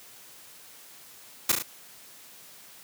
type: noise with echo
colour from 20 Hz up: white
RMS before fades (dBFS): -21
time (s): 1.49-1.52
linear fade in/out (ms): 5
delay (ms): 35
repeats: 3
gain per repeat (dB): -4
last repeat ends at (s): 1.625
effects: white hiss -50 dBFS RMS until 2.83 s + high-pass 100 Hz 12 dB/octave